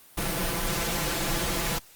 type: noise with comb filter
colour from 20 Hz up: pink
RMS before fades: -28 dBFS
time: 0.17-1.79 s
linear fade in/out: 10 ms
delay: 5.9 ms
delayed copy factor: +0.9
effects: white hiss -53 dBFS RMS until 1.95 s + Opus 32 kbps